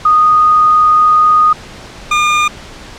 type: tone pair in turn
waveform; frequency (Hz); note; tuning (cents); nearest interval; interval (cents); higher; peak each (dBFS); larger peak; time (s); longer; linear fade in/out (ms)
sine / 25% pulse; 1238 / 1209.7; D#6 / D#6; -9 / -49; unison; 40; first; -5; neither; 0.05-1.53 / 2.11-2.48; first; 5
effects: pink hiss -32 dBFS RMS until 2.98 s + low-pass 6000 Hz 12 dB/octave